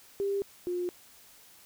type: tone pair in turn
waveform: sine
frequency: 397.9 / 355.5 Hz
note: G4 / F4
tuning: +26 / +31 cents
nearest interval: major second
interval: 195 cents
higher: first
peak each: -27 / -29 dBFS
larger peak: first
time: 0.2-0.42 / 0.67-0.89 s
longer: neither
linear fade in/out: 0 ms
effects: white hiss -56 dBFS RMS until 1.65 s